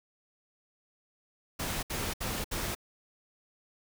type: noise bursts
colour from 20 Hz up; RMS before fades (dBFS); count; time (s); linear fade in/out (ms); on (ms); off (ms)
pink; -34; 4; 1.59-2.751; 10; 240; 67
effects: none